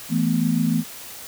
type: chord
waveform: sine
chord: E suspended fourth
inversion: none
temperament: equal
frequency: 164.81 / 220 / 246.9 Hz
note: E3 / A3 / B3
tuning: 0 / 0 / 0 cents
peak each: -22 dBFS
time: 0.09-0.84 s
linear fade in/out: 50 ms
effects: white hiss -38 dBFS RMS until 1.27 s